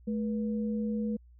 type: tone pair together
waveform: sine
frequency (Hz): 215.6 / 483.9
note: A3 / B4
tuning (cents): -35 / -35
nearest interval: octave + major second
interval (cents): 1400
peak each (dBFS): -29 / -38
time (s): 0.07-1.17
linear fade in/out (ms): 10
effects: added 60 Hz sine -53 dBFS peak until 1.39 s